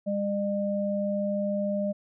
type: tone pair together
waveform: sine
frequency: 201.7 / 604.4 Hz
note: G3 / D5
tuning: +50 / +50 cents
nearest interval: octave + perfect fifth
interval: 1900 cents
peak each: -28 dBFS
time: 0.06-1.93 s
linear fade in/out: 20 ms
effects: none